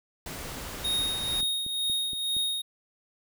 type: noise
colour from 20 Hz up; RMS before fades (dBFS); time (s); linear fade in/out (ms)
pink; -38; 0.26-1.41; 2
type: tone with tremolo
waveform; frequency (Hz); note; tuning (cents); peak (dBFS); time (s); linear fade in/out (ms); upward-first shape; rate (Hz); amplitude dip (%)
square; 3729; A#7; 0; -25; 0.84-2.62; 10; triangle; 2.1; 55
type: click train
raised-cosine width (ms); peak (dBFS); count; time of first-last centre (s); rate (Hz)
3; -31; 5; 1.43-2.367; 4.27
effects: none